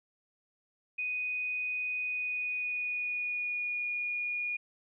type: tone with pitch glide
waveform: sine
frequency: 2489 to 2441 Hz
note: D#7 to D#7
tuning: 0 to -34 cents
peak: -31 dBFS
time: 0.98-4.57 s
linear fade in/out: 10 ms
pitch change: -34 cents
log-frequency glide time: 2.02-3.9 s
effects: none